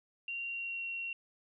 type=tone with pitch glide; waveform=sine; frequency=2763 to 2739 Hz; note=F7 to F7; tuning=-19 to -34 cents; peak=-36 dBFS; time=0.28-1.13 s; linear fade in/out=2 ms; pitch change=-15 cents; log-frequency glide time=0.45-0.84 s; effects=none